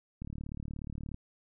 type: click train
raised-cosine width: 5 ms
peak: -28 dBFS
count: 35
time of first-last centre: 0.22-1.144 s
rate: 36.8 Hz
effects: none